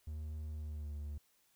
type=tone with pitch glide; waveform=triangle; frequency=76.8 to 73.46 Hz; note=D#2 to D2; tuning=-22 to +1 cents; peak=-38 dBFS; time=0.07-1.18 s; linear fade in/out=5 ms; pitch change=-77 cents; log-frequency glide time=0.55-0.93 s; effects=white hiss -73 dBFS RMS until 1.55 s